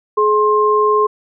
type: tone pair together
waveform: sine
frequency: 423.6 / 1060 Hz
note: G#4 / C6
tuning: +34 / +22 cents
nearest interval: octave + major third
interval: 1588 cents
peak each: -13 dBFS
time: 0.17-1.07 s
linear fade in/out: 10 ms
effects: none